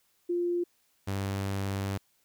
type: tone pair in turn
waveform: sine / sawtooth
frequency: 349.2 / 98.05 Hz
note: F4 / G2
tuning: 0 / +1 cents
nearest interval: octave + minor seventh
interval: 2199 cents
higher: first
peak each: -26 dBFS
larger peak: neither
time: 0.29-0.64 / 1.07-1.98 s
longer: second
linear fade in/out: 10 ms
effects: white hiss -70 dBFS RMS until 2.24 s